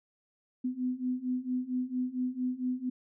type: beating tone pair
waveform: sine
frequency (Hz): 250 / 254.4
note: B3 / C4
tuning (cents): +21 / -48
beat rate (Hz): 4.4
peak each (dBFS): -34 / -32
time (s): 0.64-2.9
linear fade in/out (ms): 10
effects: none